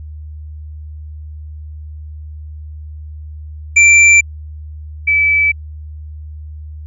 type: tone pair in turn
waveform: square / sine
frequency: 2349 / 2305 Hz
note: D7 / D7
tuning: 0 / -33 cents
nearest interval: unison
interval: 33 cents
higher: first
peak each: -5 / -9 dBFS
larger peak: first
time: 3.76-4.21 / 5.07-5.52 s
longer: neither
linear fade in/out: 10 ms
effects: added 76 Hz sine -27 dBFS peak until 6.86 s + resampled to 22050 Hz